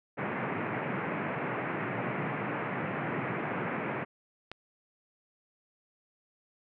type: band-pass noise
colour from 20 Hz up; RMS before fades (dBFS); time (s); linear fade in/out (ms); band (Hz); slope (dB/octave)
pink; -34; 0.17-4.05; 20; 120 to 2400; 48
type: click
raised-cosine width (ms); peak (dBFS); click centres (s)
0.3; -24; 4.516
effects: none